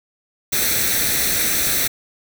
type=noise with comb filter; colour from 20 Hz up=white; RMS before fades=-19 dBFS; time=0.52-1.88 s; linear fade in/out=10 ms; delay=0.5 ms; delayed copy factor=+0.65; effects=none